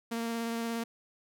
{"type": "tone with vibrato", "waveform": "sawtooth", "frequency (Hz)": 230.7, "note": "A#3", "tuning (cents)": -18, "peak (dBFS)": -28, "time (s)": [0.11, 0.84], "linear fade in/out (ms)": 10, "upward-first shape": "triangle", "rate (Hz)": 17, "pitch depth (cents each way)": 15, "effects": []}